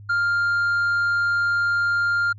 sine tone with tanh clipping, 1400 Hz, F6, 4 cents sharp, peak -19 dBFS, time 0.09-2.33 s, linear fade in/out 10 ms, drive 3 dB, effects added 102 Hz sine -39 dBFS peak until 2.38 s

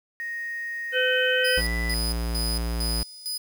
sine tone with pitch glide, 1864.7 to 1987 Hz, A#6 to B6, 0 to +10 cents, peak -29 dBFS, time 0.2-1.94 s, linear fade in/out 0 ms, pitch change +110 cents, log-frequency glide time 1.33-1.73 s
harmonic tone, 508 Hz, B4, 49 cents sharp, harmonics 1 / 3 / 5 / 6, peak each -24 / -24 / -30 / -27 dBFS, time 0.92-1.62 s, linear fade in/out 50 ms
sawtooth tone with tremolo, 4978 Hz, D#8, in tune, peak -25 dBFS, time 1.44-3.38 s, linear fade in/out 10 ms, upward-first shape square, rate 2.2 Hz, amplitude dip 80%
square tone, 58 Hz, A#1, 8 cents flat, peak -26 dBFS, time 1.57-3.03 s, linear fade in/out 5 ms
effects 8-bit

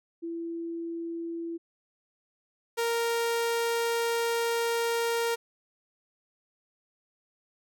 sine / sawtooth tone pair in turn, 334.8 / 465.2 Hz, E4 / A#4, +27 / -4 cents, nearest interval tritone, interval 569 cents, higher second, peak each -32 / -22 dBFS, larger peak second, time 0.22-1.58 / 2.77-5.36 s, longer second, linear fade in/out 20 ms, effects none

